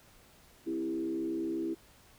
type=tone with frequency modulation; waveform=sine; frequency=329.3 Hz; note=E4; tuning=2 cents flat; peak=-31 dBFS; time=0.66-1.75 s; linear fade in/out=20 ms; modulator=68.3 Hz; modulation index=0.81; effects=pink hiss -60 dBFS RMS until 2.18 s